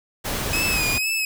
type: noise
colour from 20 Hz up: pink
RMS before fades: -26 dBFS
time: 0.24-0.99 s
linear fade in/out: 20 ms
type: tone with vibrato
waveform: sawtooth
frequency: 2532 Hz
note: D#7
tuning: 30 cents sharp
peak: -18 dBFS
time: 0.53-1.25 s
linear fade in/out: 2 ms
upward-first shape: sine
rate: 2.1 Hz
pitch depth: 66 cents each way
effects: none